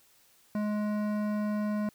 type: tone with hard clipping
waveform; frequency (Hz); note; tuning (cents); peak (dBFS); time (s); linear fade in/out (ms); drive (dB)
sine; 210; G#3; +19; -30; 0.55-1.89; 2; 14
effects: white hiss -63 dBFS RMS until 1.94 s